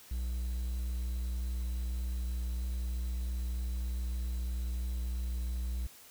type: tone with quantisation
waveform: triangle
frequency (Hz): 60.8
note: B1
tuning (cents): -26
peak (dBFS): -30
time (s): 0.11-5.87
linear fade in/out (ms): 5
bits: 10
effects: white hiss -55 dBFS RMS until 6.1 s